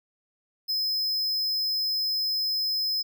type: tone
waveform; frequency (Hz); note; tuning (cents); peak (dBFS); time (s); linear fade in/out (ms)
square; 5100; D#8; +42; -25; 0.68-3.03; 20
effects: none